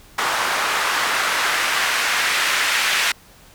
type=noise with band-pass filter sweep; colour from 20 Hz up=white; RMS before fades=-20 dBFS; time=0.18-3.12 s; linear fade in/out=5 ms; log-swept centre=1100 to 2000 Hz; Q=1.2; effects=pink hiss -48 dBFS RMS until 3.54 s